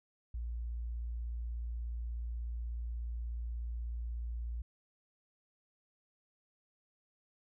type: tone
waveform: sine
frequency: 58.27 Hz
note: A#1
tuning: in tune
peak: -36 dBFS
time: 0.34-4.62 s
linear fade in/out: 5 ms
effects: none